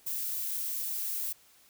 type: noise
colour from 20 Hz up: violet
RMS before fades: -34 dBFS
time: 0.06-1.33 s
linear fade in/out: 10 ms
effects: white hiss -61 dBFS RMS until 1.69 s